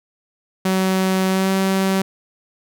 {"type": "tone with pitch glide", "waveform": "sawtooth", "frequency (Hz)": [188.6, 191.79], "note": ["F#3", "G3"], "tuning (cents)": [33, -38], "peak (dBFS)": -12, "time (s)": [0.65, 2.02], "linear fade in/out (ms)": 5, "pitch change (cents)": 29, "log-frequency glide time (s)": [1.28, 1.51], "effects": []}